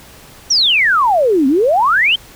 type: exponential two-way sweep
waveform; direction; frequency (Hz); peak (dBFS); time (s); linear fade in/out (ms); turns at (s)
sine; down then up; 5940 to 254.3 to 3235; -9; 0.5-2.16; 10; 1.47
effects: pink hiss -40 dBFS RMS until 2.35 s